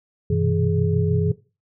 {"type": "tone cluster", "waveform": "sine", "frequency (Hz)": [94.8, 121.8, 127.7, 162.3, 419.3], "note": ["F#2", "B2", "C3", "E3", "G#4"], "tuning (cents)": [43, -24, -42, -27, 17], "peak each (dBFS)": [-22, -27, -28, -22, -24], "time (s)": [0.3, 1.32], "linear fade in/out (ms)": 5, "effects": ["noise-tail reverb RT60 0.3 s tail -17 dB re dry"]}